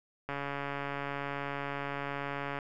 click train, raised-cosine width 0.5 ms, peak -21 dBFS, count 325, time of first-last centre 0.29-2.588 s, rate 141 Hz, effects none

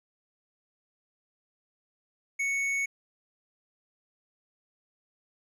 sine tone with hard clipping, 2217 Hz, C#7, in tune, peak -28 dBFS, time 2.39-2.86 s, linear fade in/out 10 ms, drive 7 dB, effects none

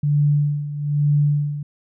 sine tone with tremolo, 146.3 Hz, D3, 6 cents flat, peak -13 dBFS, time 0.03-1.63 s, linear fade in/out 5 ms, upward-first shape sine, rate 1.1 Hz, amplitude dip 75%, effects none

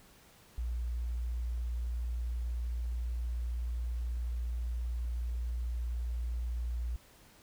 sine tone, 59.4 Hz, A#1, 33 cents sharp, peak -32 dBFS, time 0.58-6.96 s, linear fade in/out 0 ms, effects pink hiss -60 dBFS RMS until 7.42 s

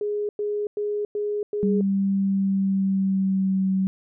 sine tone bursts, 415.3 Hz, G#4, in tune, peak -23 dBFS, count 5, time 0.01-1.81 s, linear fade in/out 2 ms, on 280 ms, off 100 ms
sine tone with pitch glide, 196 to 190.42 Hz, G3 to G3, 0 to -50 cents, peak -19 dBFS, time 1.63-3.87 s, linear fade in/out 0 ms, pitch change -50 cents, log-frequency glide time 2.1-3.7 s
effects none

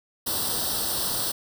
white noise with comb filter, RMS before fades -27 dBFS, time 0.26-1.32 s, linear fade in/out 10 ms, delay 0.22 ms, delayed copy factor +0.85, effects none

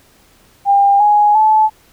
sine tone with pitch steps, 800 / 832.5 / 866.4 Hz, G5 / G#5 / A5, +35 / +4 / -27 cents, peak -7 dBFS, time 0.65-1.7 s, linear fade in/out 50 ms, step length 350 ms, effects pink hiss -50 dBFS RMS until 1.92 s

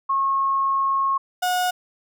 sine / 35% pulse tone pair in turn, 1088 / 726.2 Hz, C#6 / F#5, -33 / -33 cents, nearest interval perfect fifth, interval 700 cents, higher first, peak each -18 dBFS, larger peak neither, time 0.09-1.18 / 1.42-1.71 s, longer first, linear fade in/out 10 ms, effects none

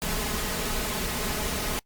pink noise with comb filter, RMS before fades -29 dBFS, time 0.02-1.79 s, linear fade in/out 0 ms, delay 4.7 ms, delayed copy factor +0.5, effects noise-tail reverb RT60 0.1 s tail -24 dB re dry + Opus 48 kbps

